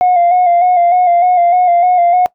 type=tone with vibrato; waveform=sine; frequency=710 Hz; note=F5; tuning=28 cents sharp; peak=-5 dBFS; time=0.01-2.26 s; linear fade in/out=0 ms; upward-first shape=square; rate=3.3 Hz; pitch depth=38 cents each way; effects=noise-tail reverb RT60 0.1 s tail -22 dB re dry + tanh soft clip ceiling -4 dBFS